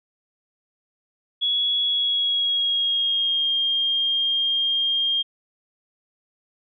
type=tone with pitch glide; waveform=sine; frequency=3360 to 3216 Hz; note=G#7 to G7; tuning=+19 to +44 cents; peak=-19 dBFS; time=1.41-5.23 s; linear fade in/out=20 ms; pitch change=-75 cents; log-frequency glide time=1.83-3.53 s; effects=none